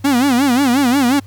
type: tone with vibrato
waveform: 45% pulse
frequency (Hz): 261.6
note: C4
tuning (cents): 0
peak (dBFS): -11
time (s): 0.04-1.2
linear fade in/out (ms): 10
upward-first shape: sine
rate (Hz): 5.6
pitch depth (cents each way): 170
effects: added 99 Hz sine -34 dBFS peak until 1.26 s + pink hiss -51 dBFS RMS until 1.26 s